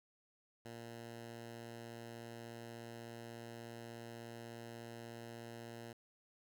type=tone; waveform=10% pulse; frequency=116.54 Hz; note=A#2; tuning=in tune; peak=-40 dBFS; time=0.65-5.93 s; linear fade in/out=5 ms; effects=none